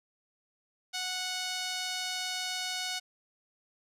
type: tone with band-pass filter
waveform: sawtooth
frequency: 737 Hz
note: F#5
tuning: 7 cents flat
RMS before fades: -35 dBFS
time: 0.93-3 s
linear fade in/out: 20 ms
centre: 4500 Hz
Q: 1.2
effects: none